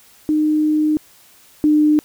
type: tone pair in turn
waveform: sine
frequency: 305.9 / 302 Hz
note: D#4 / D4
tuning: -29 / +48 cents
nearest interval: unison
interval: 23 cents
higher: first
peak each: -13 / -10 dBFS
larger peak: second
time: 0.29-0.97 / 1.64-1.99 s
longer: first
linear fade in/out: 0 ms
effects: white hiss -49 dBFS RMS until 2.04 s